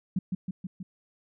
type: tone with echo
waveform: sine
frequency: 185 Hz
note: F#3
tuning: in tune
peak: -23 dBFS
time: 0.16-0.19 s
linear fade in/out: 5 ms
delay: 160 ms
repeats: 4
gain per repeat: -3 dB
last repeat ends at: 0.83 s
effects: none